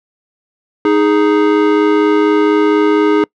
square tone pair together, 311.1 / 415.3 Hz, D#4 / G#4, 0 / 0 cents, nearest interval perfect fourth, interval 500 cents, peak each -12 / -12 dBFS, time 0.85-3.24 s, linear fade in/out 2 ms, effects noise-tail reverb RT60 0.1 s tail -26 dB re dry + low-pass 2000 Hz 12 dB/octave

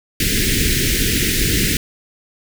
pink band-stop noise, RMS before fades -17 dBFS, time 0.2-1.77 s, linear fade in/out 2 ms, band 430 to 1700 Hz, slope 48 dB/octave, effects none

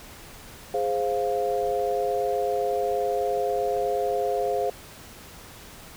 sine chord, F minor, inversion first, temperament equal, 415.3 / 523.3 / 698.5 Hz, Ab4 / C5 / F5, 0 / 0 / 0 cents, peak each -27 dBFS, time 0.74-4.7 s, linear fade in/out 2 ms, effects pink hiss -45 dBFS RMS until 5.96 s

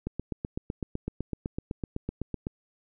click train, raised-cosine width 3 ms, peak -18 dBFS, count 20, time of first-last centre 0.07-2.469 s, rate 7.92 Hz, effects none

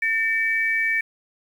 sine tone pair together, 1800 / 2289 Hz, A6 / D7, +39 / -45 cents, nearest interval major third, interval 416 cents, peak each -22 dBFS, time 0.02-1.01 s, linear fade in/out 5 ms, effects 8-bit

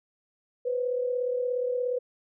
sine tone pair together, 493.9 / 530.9 Hz, B4 / C5, 0 / +25 cents, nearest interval minor second, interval 125 cents, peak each -26 / -34 dBFS, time 0.65-1.99 s, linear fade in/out 10 ms, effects none

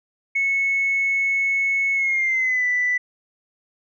sine tone with pitch glide, 2200 to 1982.8 Hz, C#7 to B6, -14 to +6 cents, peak -17 dBFS, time 0.35-2.98 s, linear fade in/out 10 ms, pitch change -180 cents, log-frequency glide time 1.94-2.66 s, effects tanh soft clip ceiling -13 dBFS

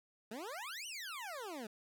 20% pulse exponential two-way sweep, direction up then down, 203.4 to 3077 to 203.4 Hz, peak -38 dBFS, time 0.31-1.67 s, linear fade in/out 5 ms, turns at 0.87 s, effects none

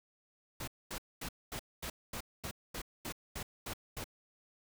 pink noise bursts, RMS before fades -41 dBFS, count 12, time 0.6-4.042 s, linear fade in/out 5 ms, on 76 ms, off 230 ms, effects none

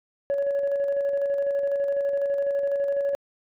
sine tone with tremolo, 561 Hz, C#5, 21 cents sharp, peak -19 dBFS, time 0.3-3.15 s, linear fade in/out 0 ms, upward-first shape square, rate 12 Hz, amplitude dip 35%, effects tanh soft clip ceiling -19 dBFS

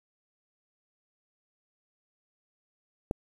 click, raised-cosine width 2 ms, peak -15 dBFS, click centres 3.111 s, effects 8-bit

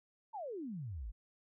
sine exponential sweep, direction down, 932.3 to 44.92 Hz, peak -40 dBFS, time 0.33-1.12 s, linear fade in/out 20 ms, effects none

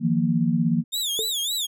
sine chord, Eb suspended second, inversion none, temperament equal with one note detuned, 158.19 / 174.61 / 233.1 Hz, Eb3 / F3 / Bb3, +29 / 0 / 0 cents, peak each -24 / -23 / -22 dBFS, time 0-0.84 s, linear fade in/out 50 ms
sawtooth tone with vibrato, 3576 Hz, A7, 27 cents sharp, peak -21 dBFS, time 0.92-1.67 s, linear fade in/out 20 ms, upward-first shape sine, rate 3.6 Hz, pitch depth 180 cents each way
sine tone with exponential decay, 440 Hz, A4, in tune, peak -23 dBFS, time 1.19-1.34 s, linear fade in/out 0 ms, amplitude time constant 31 ms
effects none

